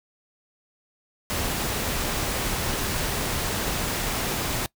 pink noise, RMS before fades -27 dBFS, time 1.3-4.66 s, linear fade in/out 0 ms, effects noise-tail reverb RT60 0.1 s tail -22 dB re dry

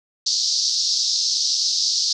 pink band-pass noise, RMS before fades -21 dBFS, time 0.26-2.13 s, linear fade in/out 5 ms, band 4300 to 5800 Hz, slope 48 dB/octave, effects none

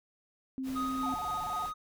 sine tone, 263.2 Hz, C4, 10 cents sharp, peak -33 dBFS, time 0.58-1.14 s, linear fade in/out 0 ms
pink noise, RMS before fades -47 dBFS, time 0.63-1.73 s, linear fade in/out 50 ms
triangle tone with tremolo, 1250 Hz, D#6, 8 cents sharp, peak -30 dBFS, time 0.75-1.74 s, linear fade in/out 20 ms, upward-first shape sine, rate 3.9 Hz, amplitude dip 35%
sine tone with vibrato, 796 Hz, G5, 26 cents sharp, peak -37 dBFS, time 1.03-1.66 s, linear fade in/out 2 ms, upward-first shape square, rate 16 Hz, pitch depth 160 cents each way
effects none

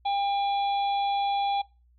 harmonic tone with a mistuned harmonic, 800 Hz, G5, 35 cents sharp, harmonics 1 / 3 / 4 / 5, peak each -24 / -41 / -37 / -43 dBFS, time 0.05-1.62 s, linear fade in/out 10 ms, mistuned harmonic 4, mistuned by +97 cents, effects noise-tail reverb RT60 0.3 s tail -23 dB re dry + added 60 Hz sine -58 dBFS peak until 1.98 s

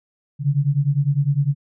sine beating tone pair, 137 / 146.9 Hz, C#3 / D3, -20 / +1 cents, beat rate 9.9 Hz, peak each -19 dBFS, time 0.39-1.55 s, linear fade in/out 50 ms, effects none

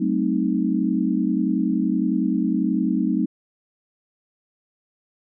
sine chord, F# diminished seventh, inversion none, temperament equal with one note detuned, 189.43 / 220 / 261.6 / 311.1 Hz, F#3 / A3 / C4 / Eb4, +41 / 0 / 0 / 0 cents, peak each -24 dBFS, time 0-3.26 s, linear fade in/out 10 ms, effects none

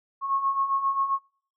sine beating tone pair, 1087 / 1094.5 Hz, C#6 / C#6, -34 / -22 cents, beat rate 7.5 Hz, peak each -30 / -24 dBFS, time 0.21-1.19 s, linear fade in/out 50 ms, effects noise-tail reverb RT60 0.5 s tail -25 dB re dry

